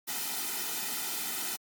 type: noise with comb filter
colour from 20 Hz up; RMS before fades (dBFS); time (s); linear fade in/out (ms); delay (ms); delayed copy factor
white; -34; 0.07-1.57; 20; 1.8; -0.8
effects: high-pass 200 Hz 12 dB/octave + MP3 96 kbps